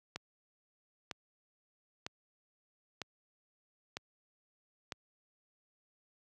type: click train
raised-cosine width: 0.2 ms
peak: -21 dBFS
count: 6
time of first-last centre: 0.16-4.922 s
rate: 1.05 Hz
effects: high-pass 80 Hz 12 dB/octave